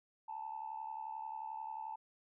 sine tone with amplitude modulation, 880 Hz, A5, in tune, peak -37 dBFS, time 0.28-1.96 s, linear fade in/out 10 ms, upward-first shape sine, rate 71.3 Hz, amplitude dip 80%, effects tanh soft clip ceiling -33 dBFS

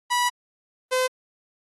sawtooth tone pair in turn, 977 / 512.2 Hz, B5 / C5, -19 / -37 cents, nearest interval major seventh, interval 1118 cents, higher first, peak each -16 dBFS, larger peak neither, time 0.1-0.3 / 0.91-1.08 s, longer first, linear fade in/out 20 ms, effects AAC 32 kbps

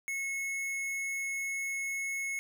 sine tone with hard clipping, 2186 Hz, C#7, 25 cents flat, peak -34 dBFS, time 0.08-2.39 s, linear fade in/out 0 ms, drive 14 dB, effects none

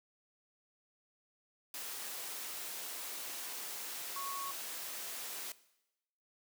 sine tone in noise, 1106 Hz, C#6, 4 cents flat, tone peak -40 dBFS, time 4.16-4.51 s, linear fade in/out 2 ms, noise white, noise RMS -43 dBFS, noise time 1.74-5.52 s, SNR 0 dB, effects noise-tail reverb RT60 0.9 s tail -18 dB re dry + high-pass 300 Hz 12 dB/octave

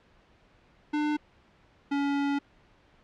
square tone pair in turn, 299.2 / 282.4 Hz, D4 / C#4, +32 / +32 cents, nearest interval minor second, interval 100 cents, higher first, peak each -26 dBFS, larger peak neither, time 0.93-1.17 / 1.91-2.39 s, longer second, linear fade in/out 10 ms, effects pink hiss -61 dBFS RMS until 3.03 s + low-pass 3000 Hz 12 dB/octave

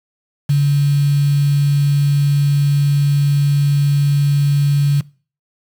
sine tone with quantisation, 142.9 Hz, D3, 47 cents flat, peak -10 dBFS, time 0.49-5.01 s, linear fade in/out 10 ms, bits 5, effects noise-tail reverb RT60 0.4 s tail -22 dB re dry

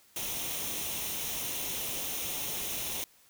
white noise with comb filter, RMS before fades -35 dBFS, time 0.16-3.04 s, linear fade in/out 2 ms, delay 0.32 ms, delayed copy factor +0.55, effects white hiss -62 dBFS RMS until 3.29 s

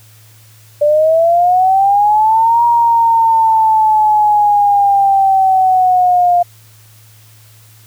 sine linear two-way sweep, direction up then down, 583 to 947 to 700 Hz, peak -7 dBFS, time 0.81-6.43 s, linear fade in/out 10 ms, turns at 2.64 s, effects added 109 Hz sine -42 dBFS peak until 7.86 s + white hiss -46 dBFS RMS until 7.86 s

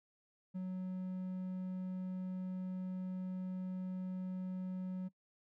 triangle tone, 185 Hz, F#3, in tune, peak -36 dBFS, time 0.54-5.09 s, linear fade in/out 20 ms, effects noise-tail reverb RT60 0.1 s tail -22 dB re dry

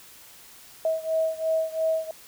sine beating tone pair, 641 / 643.9 Hz, E5 / E5, -49 / -41 cents, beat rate 2.9 Hz, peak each -25 / -27 dBFS, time 0.85-2.11 s, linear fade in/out 2 ms, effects white hiss -49 dBFS RMS until 2.27 s

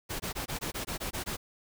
pink noise bursts, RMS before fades -35 dBFS, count 10, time 0.09-1.37 s, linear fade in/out 20 ms, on 110 ms, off 20 ms, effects none

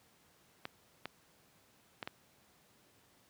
clicks, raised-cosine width 0.3 ms, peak -23 dBFS, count 4, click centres 0.654 / 1.056 / 2.028 / 2.075 s, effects pink hiss -67 dBFS RMS until 3.29 s + high-pass 100 Hz 12 dB/octave

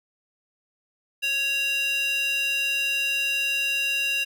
square tone with high-pass filter, 554.4 Hz, C#5, in tune, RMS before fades -25 dBFS, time 1.22-4.25 s, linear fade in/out 20 ms, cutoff 2600 Hz, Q 5.6, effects none

